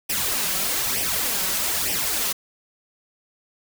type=noise with flanger; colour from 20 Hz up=white; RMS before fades=-24 dBFS; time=0.09-2.33 s; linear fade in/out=10 ms; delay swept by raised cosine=0.36 to 5.36 ms; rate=1.1 Hz; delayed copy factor=+0.7; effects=none